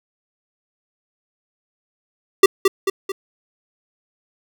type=tone with echo; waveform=square; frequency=389 Hz; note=G4; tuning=13 cents flat; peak=-5 dBFS; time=2.43-2.46 s; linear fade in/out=5 ms; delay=220 ms; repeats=3; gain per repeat=-6 dB; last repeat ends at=3.12 s; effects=none